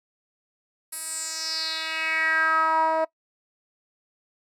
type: tone with band-pass filter sweep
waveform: 10% pulse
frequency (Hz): 320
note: D#4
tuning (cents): +49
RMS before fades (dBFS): -25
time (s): 0.92-3.05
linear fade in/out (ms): 10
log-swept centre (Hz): 11000 to 700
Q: 4.4
effects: noise-tail reverb RT60 0.1 s tail -21 dB re dry